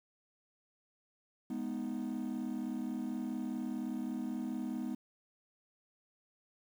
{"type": "chord", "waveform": "triangle", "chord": "G# minor", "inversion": "none", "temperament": "equal", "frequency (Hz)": [207.7, 246.9, 311.1], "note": ["G#3", "B3", "D#4"], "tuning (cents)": [0, 0, 0], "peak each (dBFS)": [-38, -35, -39], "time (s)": [1.5, 4.95], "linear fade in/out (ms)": 5, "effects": ["tanh soft clip ceiling -29 dBFS", "10-bit"]}